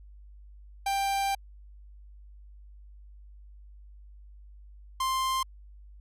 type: tone pair in turn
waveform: 45% pulse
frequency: 789 / 1050.2 Hz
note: G5 / C6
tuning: +11 / +6 cents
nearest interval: perfect fourth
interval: 495 cents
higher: second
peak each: -26 dBFS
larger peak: neither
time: 0.86-1.35 / 5-5.43 s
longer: first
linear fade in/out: 5 ms
effects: added 50 Hz sine -47 dBFS peak until 6 s + resampled to 32000 Hz